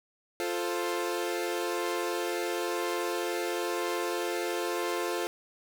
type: chord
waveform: sawtooth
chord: F major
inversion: none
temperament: equal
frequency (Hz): 349.2 / 440 / 523.3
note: F4 / A4 / C5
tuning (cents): 0 / 0 / 0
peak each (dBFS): -28 / -31 / -32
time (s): 0.4-5.27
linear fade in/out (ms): 0
effects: none